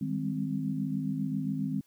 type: chord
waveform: sine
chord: Ab major seventh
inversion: second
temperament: equal with one note detuned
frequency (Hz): 155.56 / 196 / 203.4 / 261.6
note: Eb3 / G3 / Ab3 / C4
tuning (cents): 0 / 0 / -36 / 0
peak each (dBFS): -34 / -37 / -35 / -33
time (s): 0.01-1.81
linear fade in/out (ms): 5
effects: white hiss -68 dBFS RMS until 1.86 s